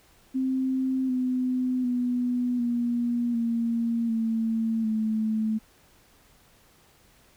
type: tone with pitch steps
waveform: sine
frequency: 261.6 / 253.9 / 246.3 / 239.1 / 232 / 225.1 / 218.5 Hz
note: C4 / B3 / B3 / A#3 / A#3 / A3 / A3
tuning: 0 / +48 / -5 / +44 / -8 / +40 / -12 cents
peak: -23 dBFS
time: 0.34-5.59 s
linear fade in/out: 20 ms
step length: 750 ms
effects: pink hiss -59 dBFS RMS until 7.36 s